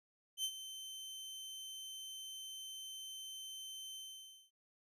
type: tone with ADSR envelope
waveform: sawtooth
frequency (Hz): 3088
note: G7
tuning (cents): -27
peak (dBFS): -31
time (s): 0.37-4.51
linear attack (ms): 70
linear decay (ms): 64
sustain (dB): -12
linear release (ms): 550
effects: resampled to 32000 Hz